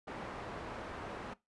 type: low-pass noise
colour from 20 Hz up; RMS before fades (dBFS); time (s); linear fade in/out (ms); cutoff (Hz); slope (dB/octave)
white; -44; 0.07-1.34; 10; 1100; 12
effects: noise-tail reverb RT60 0.2 s tail -20 dB re dry + resampled to 24000 Hz